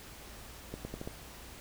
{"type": "accelerating click train", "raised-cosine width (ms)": 2, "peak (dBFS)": -25, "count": 5, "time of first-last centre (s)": [0.74, 1.075], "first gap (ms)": 110, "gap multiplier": 0.82, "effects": ["added 58 Hz sine -54 dBFS peak until 1.6 s", "pink hiss -50 dBFS RMS until 1.6 s"]}